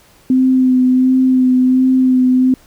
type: tone with vibrato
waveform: sine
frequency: 256.9 Hz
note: C4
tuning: 32 cents flat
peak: -8 dBFS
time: 0.3-2.54 s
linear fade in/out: 2 ms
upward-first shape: sine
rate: 1.4 Hz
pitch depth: 19 cents each way
effects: pink hiss -48 dBFS RMS until 2.66 s